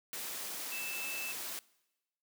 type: tone in noise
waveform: sine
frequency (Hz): 2637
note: E7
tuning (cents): 0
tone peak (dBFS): -40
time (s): 0.72-1.32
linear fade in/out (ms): 0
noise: white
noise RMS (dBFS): -41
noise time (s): 0.13-1.59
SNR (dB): -2
effects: noise-tail reverb RT60 1.0 s tail -23 dB re dry + high-pass 200 Hz 12 dB/octave